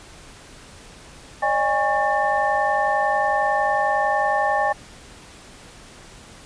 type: tone cluster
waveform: sine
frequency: 560 / 611 / 816 / 1104 / 1789 Hz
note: C#5 / D#5 / G#5 / C#6 / A6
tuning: +18 / -32 / -31 / -7 / +28 cents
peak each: -29 / -25 / -20 / -27 / -25 dBFS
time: 1.42-4.73 s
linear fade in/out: 10 ms
effects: pink hiss -44 dBFS RMS until 6.45 s + resampled to 22050 Hz